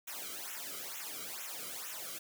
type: noise with flanger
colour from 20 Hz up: white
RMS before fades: -43 dBFS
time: 0.07-2.19 s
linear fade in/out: 10 ms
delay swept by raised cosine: 0.21 to 1.16 ms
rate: 2.2 Hz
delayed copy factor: -1
effects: none